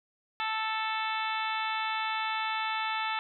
harmonic tone, 440 Hz, A4, in tune, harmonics 2 / 3 / 4 / 5 / 6 / 7 / 8 / 9, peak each -33 / -35 / -38 / -39 / -38 / -45 / -40 / -46 dBFS, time 0.4-3.19 s, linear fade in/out 0 ms, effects none

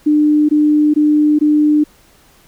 sine tone bursts, 300 Hz, D4, 37 cents sharp, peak -8 dBFS, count 4, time 0.06-1.84 s, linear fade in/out 10 ms, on 430 ms, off 20 ms, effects pink hiss -49 dBFS RMS until 2.47 s

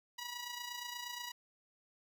10% pulse tone with amplitude modulation, 969 Hz, B5, 33 cents flat, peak -31 dBFS, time 0.18-1.32 s, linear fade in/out 10 ms, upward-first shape sine, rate 28.4 Hz, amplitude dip 55%, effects none

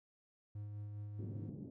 triangle tone with tremolo, 103.83 Hz, G#2, in tune, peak -40 dBFS, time 0.55-1.5 s, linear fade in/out 5 ms, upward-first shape sine, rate 4.9 Hz, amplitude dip 25%
pink band-pass noise, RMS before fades -48 dBFS, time 1.19-1.7 s, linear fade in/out 2 ms, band 120 to 340 Hz, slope 24 dB/octave
effects none

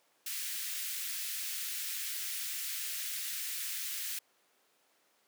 white high-pass noise, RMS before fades -38 dBFS, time 0.26-4.19 s, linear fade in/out 5 ms, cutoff 1700 Hz, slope 24 dB/octave, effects pink hiss -70 dBFS RMS until 5.27 s + high-pass 400 Hz 12 dB/octave

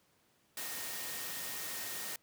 sine tone in noise, 1851 Hz, A#6, 13 cents flat, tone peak -50 dBFS, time 0.57-2.16 s, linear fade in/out 2 ms, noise white, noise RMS -41 dBFS, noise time 0.57-2.16 s, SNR -12 dB, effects pink hiss -71 dBFS RMS until 2.22 s + high-pass 100 Hz 12 dB/octave

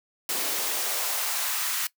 white noise with high-pass filter sweep, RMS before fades -28 dBFS, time 0.29-1.87 s, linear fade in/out 2 ms, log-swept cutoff 280 to 1400 Hz, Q 1.4, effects noise-tail reverb RT60 0.1 s tail -20 dB re dry

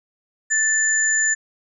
sine tone pair together, 1760 / 7073 Hz, A6 / A8, 0 / +8 cents, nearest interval 2 octaves, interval 2408 cents, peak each -19 / -19 dBFS, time 0.5-1.35 s, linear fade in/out 20 ms, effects none

